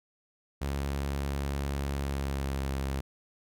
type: tone with pitch glide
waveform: sawtooth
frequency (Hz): 69.7 to 67.75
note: C#2 to C#2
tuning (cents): +10 to -39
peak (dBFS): -26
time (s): 0.61-3.01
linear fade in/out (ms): 10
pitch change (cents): -49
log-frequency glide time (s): 1.97-2.69
effects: none